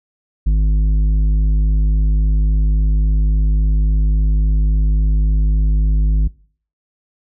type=tone with tanh clipping; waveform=sine; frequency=51.8 Hz; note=G#1; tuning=4 cents flat; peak=-12 dBFS; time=0.46-6.28 s; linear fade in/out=10 ms; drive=8 dB; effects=noise-tail reverb RT60 0.5 s tail -23 dB re dry